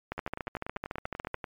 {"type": "two click trains", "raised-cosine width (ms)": 0.5, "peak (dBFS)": [-21, -18], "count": [14, 18], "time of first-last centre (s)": [[0.18, 1.442], [0.12, 1.343]], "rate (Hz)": [10.3, 13.9], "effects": ["MP3 96 kbps"]}